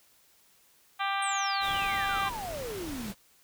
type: harmonic tone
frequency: 394.2 Hz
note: G4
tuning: 10 cents sharp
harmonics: 2 / 3 / 4 / 5 / 6 / 7 / 8 / 9 / 10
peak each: -32 / -32 / -36 / -40 / -38 / -43 / -41 / -43 / -45 dBFS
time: 0.99-2.3 s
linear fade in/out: 20 ms
type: exponential sweep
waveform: sine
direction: down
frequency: 8870 to 191.4 Hz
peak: -35 dBFS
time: 1.22-3.12 s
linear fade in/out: 5 ms
type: noise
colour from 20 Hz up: pink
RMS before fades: -41 dBFS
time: 1.6-3.15 s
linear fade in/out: 50 ms
effects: white hiss -63 dBFS RMS until 3.43 s